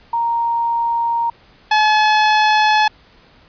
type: tone pair in turn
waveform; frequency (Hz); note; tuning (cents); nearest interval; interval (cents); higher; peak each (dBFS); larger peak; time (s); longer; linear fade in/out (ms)
sine / sawtooth; 932.3 / 855.5; A#5 / A5; 0 / -49; minor second; 149; first; -15 / -7; second; 0.13-1.3 / 1.71-2.88; neither; 5
effects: pink hiss -49 dBFS RMS until 3.48 s + resampled to 11025 Hz